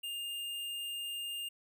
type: tone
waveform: square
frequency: 2813 Hz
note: F7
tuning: 12 cents sharp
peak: -38 dBFS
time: 0.03-1.49 s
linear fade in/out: 10 ms
effects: none